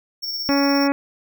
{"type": "tone with tremolo", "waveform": "square", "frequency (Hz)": 5470, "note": "F8", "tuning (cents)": -37, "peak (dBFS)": -24, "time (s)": [0.22, 0.88], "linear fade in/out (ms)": 20, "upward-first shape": "square", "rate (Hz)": 17, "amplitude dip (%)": 30}
{"type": "harmonic tone", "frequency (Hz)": 280, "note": "C#4", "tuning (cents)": 18, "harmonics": [1, 2, 3, 4, 5, 6, 7, 8, 9], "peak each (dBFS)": [-17, -23, -27, -29, -31, -33, -34, -35, -36], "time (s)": [0.49, 0.92], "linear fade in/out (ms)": 0}
{"effects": []}